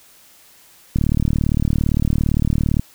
click train, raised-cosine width 5 ms, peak -5 dBFS, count 70, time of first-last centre 0.96-2.795 s, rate 37.6 Hz, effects white hiss -49 dBFS RMS until 2.94 s

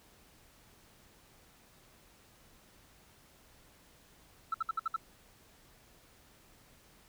sine tone bursts, 1319 Hz, E6, 1 cent sharp, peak -28 dBFS, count 6, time 4.52-4.963 s, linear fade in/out 5 ms, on 23 ms, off 61 ms, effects tanh soft clip ceiling -26 dBFS + pink hiss -62 dBFS RMS until 7.08 s

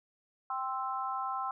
sine chord, C major, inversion second, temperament equal, 784 / 1046.5 / 1318.5 Hz, G5 / C6 / E6, 0 / 0 / 0 cents, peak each -37 / -36 / -37 dBFS, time 0.5-1.51 s, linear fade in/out 2 ms, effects none

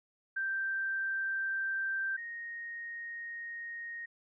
sine tone pair in turn, 1568 / 1864.7 Hz, G6 / A#6, 0 / 0 cents, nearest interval minor third, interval 300 cents, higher second, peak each -31 / -39 dBFS, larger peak first, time 0.36-2.17 / 2.17-4.06 s, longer second, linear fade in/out 10 ms, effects none

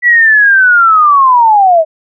sine linear sweep, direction down, 1965 to 618 Hz, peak -3 dBFS, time 0.02-1.85 s, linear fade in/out 50 ms, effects none

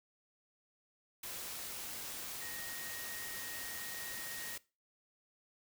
sine tone in noise, 1871 Hz, A#6, 6 cents sharp, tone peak -48 dBFS, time 2.41-4.56 s, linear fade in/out 5 ms, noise white, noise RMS -44 dBFS, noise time 1.23-4.58 s, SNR -7 dB, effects noise-tail reverb RT60 0.3 s tail -21 dB re dry

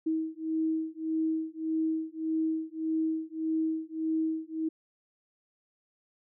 sine beating tone pair, 318.3 / 320 Hz, D#4 / D#4, +39 / +49 cents, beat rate 1.7 Hz, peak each -31 dBFS, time 0.06-4.69 s, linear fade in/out 10 ms, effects none

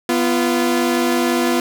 sawtooth tone pair together, 246.9 / 344.5 Hz, B3 / F4, 0 / -24 cents, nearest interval tritone, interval 576 cents, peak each -14 dBFS, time 0.09-1.6 s, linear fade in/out 2 ms, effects 7-bit

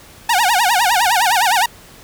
sawtooth tone with vibrato, 830.6 Hz, G#5, in tune, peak -8 dBFS, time 0.29-1.66 s, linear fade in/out 5 ms, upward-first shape sine, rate 9.8 Hz, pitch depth 260 cents each way, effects pink hiss -42 dBFS RMS until 2.03 s

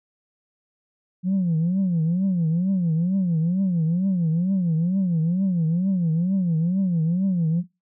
sine tone with vibrato, 175.8 Hz, F3, 12 cents sharp, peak -17 dBFS, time 1.23-7.64 s, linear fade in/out 50 ms, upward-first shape triangle, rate 2.2 Hz, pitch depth 210 cents each way, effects noise-tail reverb RT60 0.2 s tail -18 dB re dry + tanh soft clip ceiling -16 dBFS

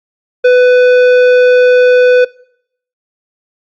sine tone with tanh clipping, 498.4 Hz, B4, 16 cents sharp, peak -5 dBFS, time 0.44-2.25 s, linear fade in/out 10 ms, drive 12 dB, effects noise-tail reverb RT60 0.7 s tail -23 dB re dry + Opus 48 kbps

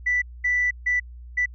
sine tone bursts at uneven times, 1975.5 Hz, B6, in tune, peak -18 dBFS, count 4, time 0.06-0.22 / 0.44-0.71 / 0.86-1 / 1.37-1.46 s, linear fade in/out 10 ms, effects tanh soft clip ceiling -14 dBFS + added 60 Hz sine -38 dBFS peak until 1.54 s

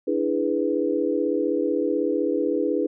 sine chord, E dominant seventh, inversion third, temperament equal, 293.7 / 329.6 / 415.3 / 493.9 Hz, D4 / E4 / G#4 / B4, 0 / 0 / 0 / 0 cents, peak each -26 dBFS, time 0.07-2.87 s, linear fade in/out 10 ms, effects none

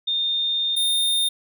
sine / square tone pair in turn, 3639 / 3639 Hz, A#7 / A#7, -42 / -42 cents, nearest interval unison, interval 0 cents, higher neither, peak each -20 / -19 dBFS, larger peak second, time 0.07-0.76 / 0.76-1.29 s, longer first, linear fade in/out 10 ms, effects none

